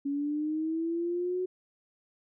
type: linear sweep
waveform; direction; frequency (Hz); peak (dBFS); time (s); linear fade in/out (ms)
sine; up; 278.7 to 370; -28; 0.05-1.46; 10
effects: none